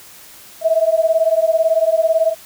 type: beating tone pair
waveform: sine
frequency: 640 / 658 Hz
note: D#5 / E5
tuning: +49 / -3 cents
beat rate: 18 Hz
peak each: -15 dBFS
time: 0.61-2.35 s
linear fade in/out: 50 ms
effects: white hiss -41 dBFS RMS until 2.45 s